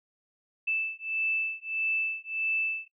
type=beating tone pair; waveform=sine; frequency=2637 / 2638.6 Hz; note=E7 / E7; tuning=0 / +1 cents; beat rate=1.6 Hz; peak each=-31 / -31 dBFS; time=0.67-2.88 s; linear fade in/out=10 ms; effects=noise-tail reverb RT60 0.1 s tail -19 dB re dry